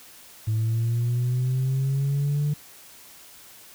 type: linear sweep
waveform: sine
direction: up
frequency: 108.4 to 148.3 Hz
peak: -19 dBFS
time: 0.47-2.54 s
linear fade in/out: 10 ms
effects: tanh soft clip ceiling -19 dBFS + white hiss -48 dBFS RMS until 3.74 s